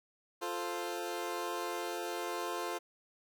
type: chord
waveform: 20% pulse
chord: F major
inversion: none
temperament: equal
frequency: 349.2 / 440 / 523.3 Hz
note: F4 / A4 / C5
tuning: 0 / 0 / 0 cents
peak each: -34 / -36 / -37 dBFS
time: 0.41-2.79 s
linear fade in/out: 20 ms
effects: none